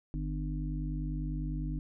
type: harmonic tone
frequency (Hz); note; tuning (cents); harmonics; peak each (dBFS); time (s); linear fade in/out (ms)
50; G1; +35; 1 / 3 / 5 / 6; -34 / -37 / -42 / -42; 0.14-1.79; 0
effects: none